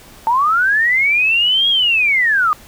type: linear two-way sweep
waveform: sine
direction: up then down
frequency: 880 to 3313 to 1186 Hz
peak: -11 dBFS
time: 0.27-2.53 s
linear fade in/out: 0 ms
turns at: 1.69 s
effects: pink hiss -42 dBFS RMS until 2.67 s